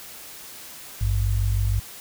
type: tone pair together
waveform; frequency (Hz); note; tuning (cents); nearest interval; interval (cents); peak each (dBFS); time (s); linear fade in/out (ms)
sine; 53.04 / 99.5; G#1 / G2; +37 / +26; major seventh; 1089; -22; 1.01-1.8; 5
effects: white hiss -41 dBFS RMS until 2 s